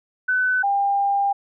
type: tone pair in turn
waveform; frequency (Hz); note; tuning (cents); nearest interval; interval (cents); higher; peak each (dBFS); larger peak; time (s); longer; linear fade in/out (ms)
sine; 1506 / 799.5; F#6 / G5; +30 / +34; major seventh; 1096; first; -17; neither; 0.28-0.63 / 0.63-1.33; second; 10
effects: none